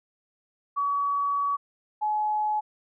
sine tone pair in turn, 1134 / 849.5 Hz, C#6 / G#5, +39 / +39 cents, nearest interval perfect fourth, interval 500 cents, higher first, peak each -23 dBFS, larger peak neither, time 0.76-1.57 / 2.01-2.61 s, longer first, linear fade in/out 20 ms, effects none

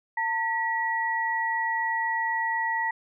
sine tone pair together, 902 / 1927.9 Hz, A5 / B6, +43 / -42 cents, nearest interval octave + minor second, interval 1315 cents, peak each -27 / -27 dBFS, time 0.17-2.91 s, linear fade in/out 5 ms, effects none

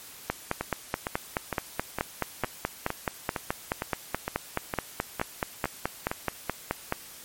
two click trains, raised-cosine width 0.5 ms, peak -10 / -13 dBFS, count 32 / 13, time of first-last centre 0.3-6.924 / 0.61-6.115 s, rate 4.68 / 2.18 Hz, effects white hiss -46 dBFS RMS until 7.24 s + MP3 64 kbps

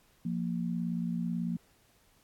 sine tone pair together, 173.8 / 232 Hz, F3 / A#3, -8 / -8 cents, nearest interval perfect fourth, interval 500 cents, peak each -32 / -34 dBFS, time 0.25-1.57 s, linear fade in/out 5 ms, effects pink hiss -66 dBFS RMS until 2.23 s + AAC 64 kbps

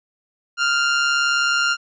sawtooth tone with amplitude modulation, 1396.9 Hz, F6, in tune, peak -11 dBFS, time 0.57-1.77 s, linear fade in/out 50 ms, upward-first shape sine, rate 139 Hz, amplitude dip 40%, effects resampled to 16000 Hz

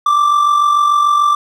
triangle tone with amplitude modulation, 1174.7 Hz, D6, in tune, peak -5 dBFS, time 0.06-1.35 s, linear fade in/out 5 ms, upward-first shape sine, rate 46.8 Hz, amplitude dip 50%, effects none

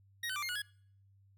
25% pulse tone with pitch steps, 1879 / 1517 / 1177 / 2128 / 1458 / 1669 Hz, A#6 / F#6 / D6 / C7 / F#6 / G#6, +13 / +43 / +3 / +29 / -26 / +8 cents, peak -32 dBFS, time 0.23-0.62 s, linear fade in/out 5 ms, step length 65 ms, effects noise-tail reverb RT60 0.6 s tail -25 dB re dry + added 98 Hz sine -62 dBFS peak until 1.37 s

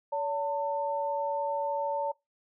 sine tone pair together, 569 / 898.3 Hz, C#5 / A5, +45 / +36 cents, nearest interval minor sixth, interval 791 cents, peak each -31 / -30 dBFS, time 0.12-2.12 s, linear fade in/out 10 ms, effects noise-tail reverb RT60 0.2 s tail -23 dB re dry

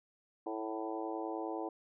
harmonic tone with a mistuned harmonic, 110 Hz, A2, in tune, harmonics 3 / 4 / 5 / 6 / 7 / 8 / 9, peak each -40 / -43 / -45 / -48 / -43 / -47 / -49 dBFS, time 0.46-1.69 s, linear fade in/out 5 ms, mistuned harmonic 7, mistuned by -20 cents, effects none

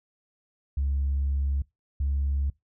sine tone pair in turn, 69.3 / 69.7 Hz, C#2 / C#2, 0 / +10 cents, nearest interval unison, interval 10 cents, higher second, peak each -22 dBFS, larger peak neither, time 0.77-1.62 / 2-2.5 s, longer first, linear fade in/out 5 ms, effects noise-tail reverb RT60 0.2 s tail -24 dB re dry + tanh soft clip ceiling -20 dBFS

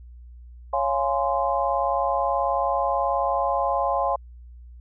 sine chord, Db major seventh, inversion none, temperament just, 554.4 / 693 / 831.5 / 1039.4 Hz, Db5 / F5 / Ab5 / C6, 0 / -14 / +2 / -12 cents, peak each -26 dBFS, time 0.73-4.16 s, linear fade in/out 5 ms, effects added 60 Hz sine -41 dBFS peak until 4.8 s

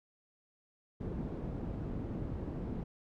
white low-pass noise, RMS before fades -39 dBFS, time 1-2.84 s, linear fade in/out 10 ms, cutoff 240 Hz, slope 12 dB/octave, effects none

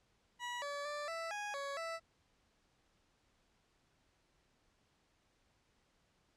20% pulse tone with pitch steps, 970 / 573 / 588 / 661 / 827 / 559 / 660 Hz, B5 / D5 / D5 / E5 / G#5 / C#5 / E5, -31 / -43 / +2 / +5 / -8 / +14 / +2 cents, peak -35 dBFS, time 0.39-2 s, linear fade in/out 50 ms, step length 230 ms, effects pink hiss -75 dBFS RMS until 6.36 s + low-pass 7000 Hz 12 dB/octave

